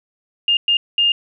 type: tone bursts at uneven times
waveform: sine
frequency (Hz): 2821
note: F7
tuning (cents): +17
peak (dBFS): -12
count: 3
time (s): 0.48-0.57 / 0.68-0.77 / 0.98-1.12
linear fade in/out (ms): 2
effects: none